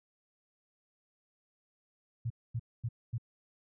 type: tone bursts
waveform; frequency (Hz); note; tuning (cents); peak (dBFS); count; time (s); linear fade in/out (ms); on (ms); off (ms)
sine; 116.54; A#2; 0; -31; 4; 2.25-3.182; 10; 53; 240
effects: none